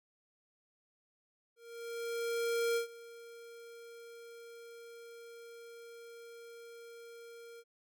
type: tone with ADSR envelope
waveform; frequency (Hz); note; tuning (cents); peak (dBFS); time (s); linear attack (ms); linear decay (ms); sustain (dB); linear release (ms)
square; 466.2; A#4; 0; -30; 1.56-7.64; 1200; 110; -20; 50
effects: none